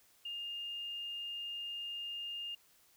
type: tone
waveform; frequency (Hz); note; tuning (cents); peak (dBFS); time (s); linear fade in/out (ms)
sine; 2820; F7; +16; -39; 0.25-2.55; 5
effects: white hiss -67 dBFS RMS until 2.96 s